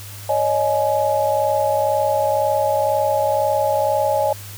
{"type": "tone cluster", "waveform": "sine", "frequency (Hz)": [558, 620, 842], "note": ["C#5", "D#5", "G#5"], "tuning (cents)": [11, -6, 24], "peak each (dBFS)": -20, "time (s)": [0.29, 4.33], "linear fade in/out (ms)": 5, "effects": ["added 101 Hz sine -35 dBFS peak until 4.57 s", "white hiss -38 dBFS RMS until 4.57 s"]}